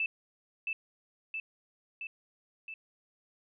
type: tone with echo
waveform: sine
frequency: 2637 Hz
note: E7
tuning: in tune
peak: -28 dBFS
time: 0-0.06 s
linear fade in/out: 2 ms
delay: 670 ms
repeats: 4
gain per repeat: -3 dB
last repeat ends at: 2.74 s
effects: none